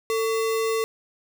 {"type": "tone with sample-and-hold", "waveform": "sine", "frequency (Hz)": 446.9, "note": "A4", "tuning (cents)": 27, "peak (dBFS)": -21, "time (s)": [0.1, 0.84], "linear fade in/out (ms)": 0, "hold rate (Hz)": 1575, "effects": []}